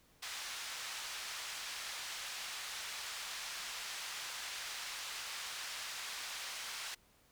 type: band-pass noise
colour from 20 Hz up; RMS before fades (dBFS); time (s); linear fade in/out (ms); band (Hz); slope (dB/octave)
white; -44; 0.22-6.95; 10; 950 to 5400; 12
effects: pink hiss -68 dBFS RMS until 7.31 s